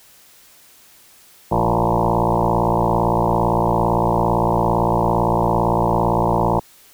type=tone with frequency modulation; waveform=sine; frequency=523.3 Hz; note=C5; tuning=in tune; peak=-14 dBFS; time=1.51-6.6 s; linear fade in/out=10 ms; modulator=57.7 Hz; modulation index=8; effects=white hiss -49 dBFS RMS until 6.93 s